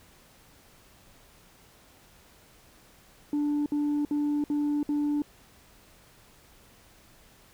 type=tone bursts; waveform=sine; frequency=293.4 Hz; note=D4; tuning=2 cents flat; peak=-22 dBFS; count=5; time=3.33-5.22 s; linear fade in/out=2 ms; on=330 ms; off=60 ms; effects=tanh soft clip ceiling -23 dBFS + pink hiss -57 dBFS RMS until 7.53 s